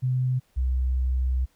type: tone pair in turn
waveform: sine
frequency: 127.7 / 63.85 Hz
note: C3 / C2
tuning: -42 / -42 cents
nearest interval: octave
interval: 1200 cents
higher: first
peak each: -21 dBFS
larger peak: neither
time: 0.02-0.4 / 0.56-1.46 s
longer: second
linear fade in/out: 20 ms
effects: pink hiss -66 dBFS RMS until 1.55 s